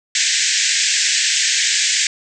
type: band-pass noise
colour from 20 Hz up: white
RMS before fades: -17 dBFS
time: 0.15-2.07 s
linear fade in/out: 2 ms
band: 1600 to 7900 Hz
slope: 96 dB/octave
effects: none